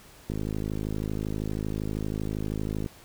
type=click train; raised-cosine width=3 ms; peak=-18 dBFS; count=136; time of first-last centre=0.3-2.862 s; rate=52.7 Hz; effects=pink hiss -52 dBFS RMS until 3.04 s